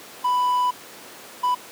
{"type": "tone bursts at uneven times", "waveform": "triangle", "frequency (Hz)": 992, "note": "B5", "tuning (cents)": 7, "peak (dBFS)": -16, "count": 2, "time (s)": [[0.24, 0.71], [1.43, 1.55]], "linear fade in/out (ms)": 10, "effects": ["pink hiss -41 dBFS RMS until 1.71 s", "high-pass 300 Hz 12 dB/octave"]}